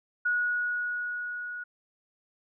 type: tone with level ramp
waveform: sine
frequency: 1457 Hz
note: F#6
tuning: 27 cents flat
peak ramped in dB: -23 to -35 dBFS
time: 0.25-1.64 s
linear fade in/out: 10 ms
effects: none